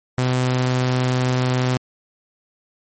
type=tone; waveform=sawtooth; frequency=126.9 Hz; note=B2; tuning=47 cents sharp; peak=-13 dBFS; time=0.18-1.77 s; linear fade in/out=0 ms; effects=MP3 32 kbps